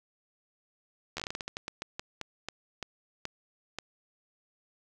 slowing click train, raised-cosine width 0.2 ms, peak -18 dBFS, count 19, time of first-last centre 1.17-3.787 s, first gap 12 ms, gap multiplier 1.25, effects none

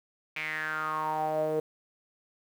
sawtooth tone with band-pass filter sweep, 155.56 Hz, D#3, in tune, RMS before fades -31 dBFS, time 0.36-1.6 s, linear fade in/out 5 ms, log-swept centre 2400 to 480 Hz, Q 7.1, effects 9-bit

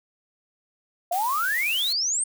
sine exponential sweep, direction up, 676 to 8870 Hz, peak -22 dBFS, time 1.11-2.24 s, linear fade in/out 5 ms
blue noise, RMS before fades -34 dBFS, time 1.12-1.93 s, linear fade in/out 5 ms
effects none

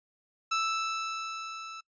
sawtooth tone with level ramp, 1318.5 Hz, E6, in tune, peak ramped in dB -22 to -37 dBFS, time 0.51-1.81 s, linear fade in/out 10 ms, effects noise-tail reverb RT60 0.1 s tail -23 dB re dry + resampled to 16000 Hz

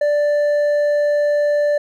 sine tone with hard clipping, 587.3 Hz, D5, in tune, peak -15 dBFS, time 0.01-1.78 s, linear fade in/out 5 ms, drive 4 dB, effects none

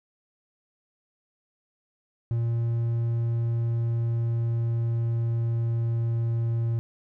triangle tone with pitch glide, 116.54 to 115.67 Hz, A#2 to A#2, 0 to -13 cents, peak -21 dBFS, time 2.31-6.79 s, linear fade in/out 0 ms, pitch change -13 cents, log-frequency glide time 3.05-6.62 s, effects none

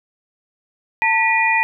sine tone cluster, 894 / 1945 / 2435 Hz, A5 / B6 / D#7, +27 / -27 / -38 cents, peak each -18 dBFS, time 1.02-1.63 s, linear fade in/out 0 ms, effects none

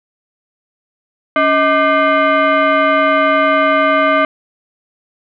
sine tone with frequency modulation, 280.8 Hz, C#4, 22 cents sharp, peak -9 dBFS, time 1.36-4.25 s, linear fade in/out 2 ms, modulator 911 Hz, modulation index 1.8, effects none

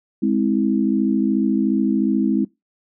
sine chord, Ab augmented, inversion none, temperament equal with one note detuned, 207.7 / 261.6 / 324.3 Hz, Ab3 / C4 / E4, 0 / 0 / -28 cents, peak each -19 / -20 / -21 dBFS, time 0.22-2.45 s, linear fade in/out 10 ms, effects noise-tail reverb RT60 0.2 s tail -22 dB re dry

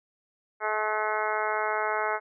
harmonic tone, 214.4 Hz, A3, 45 cents flat, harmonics 2 / 3 / 4 / 5 / 6 / 7 / 8 / 9 / 10, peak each -34 / -33 / -31 / -35 / -33 / -33 / -40 / -40 / -37 dBFS, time 0.6-2.2 s, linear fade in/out 50 ms, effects none

